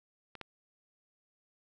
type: clicks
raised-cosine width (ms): 0.3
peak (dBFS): -30 / -25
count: 2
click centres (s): 0.353 / 0.413
effects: 11-bit